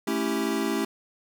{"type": "chord", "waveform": "square", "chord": "A dominant seventh", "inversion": "none", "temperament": "equal", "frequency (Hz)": [220, 277.2, 329.6, 392], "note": ["A3", "C#4", "E4", "G4"], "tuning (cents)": [0, 0, 0, 0], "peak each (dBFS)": -31, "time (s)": [0.07, 0.85], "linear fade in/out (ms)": 5, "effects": []}